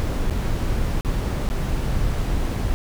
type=noise with dropouts; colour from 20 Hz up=brown; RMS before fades=-22 dBFS; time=0-2.74 s; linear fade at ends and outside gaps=0 ms; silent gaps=0.298-0.307 / 1.01-1.048 / 1.489-1.5 s; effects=none